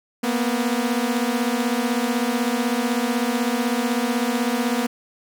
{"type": "beating tone pair", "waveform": "sawtooth", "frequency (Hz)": [233.1, 249.1], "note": ["A#3", "B3"], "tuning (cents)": [0, 15], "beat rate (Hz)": 16, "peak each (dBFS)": -19, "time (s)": [0.23, 4.87], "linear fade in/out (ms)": 10, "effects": []}